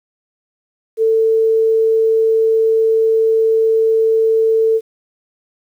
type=tone; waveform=sine; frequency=445.9 Hz; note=A4; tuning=23 cents sharp; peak=-10 dBFS; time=0.97-4.81 s; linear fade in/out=50 ms; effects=8-bit